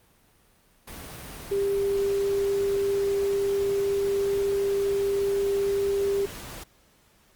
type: tone in noise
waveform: sine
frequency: 397.3 Hz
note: G4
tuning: 23 cents sharp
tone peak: -22 dBFS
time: 1.51-6.26 s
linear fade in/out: 10 ms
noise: pink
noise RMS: -40 dBFS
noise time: 0.87-6.64 s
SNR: +15 dB
effects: pink hiss -61 dBFS RMS until 7.35 s + Opus 32 kbps